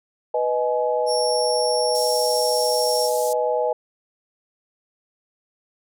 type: chord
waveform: sine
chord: G# minor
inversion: first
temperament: equal with one note detuned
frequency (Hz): 493.9 / 622.3 / 843.7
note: B4 / D#5 / G#5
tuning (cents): 0 / 0 / +27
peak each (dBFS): -22 / -23 / -25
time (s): 0.34-3.73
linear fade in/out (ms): 5
type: tone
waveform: 35% pulse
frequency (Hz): 5490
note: F8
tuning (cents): -31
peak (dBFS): -22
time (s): 1.06-3.1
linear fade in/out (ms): 50
type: band-pass noise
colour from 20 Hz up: white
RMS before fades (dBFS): -33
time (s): 1.95-3.33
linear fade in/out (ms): 0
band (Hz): 5000 to 12000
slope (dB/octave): 24
effects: none